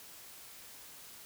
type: silence
effects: white hiss -52 dBFS RMS until 1.25 s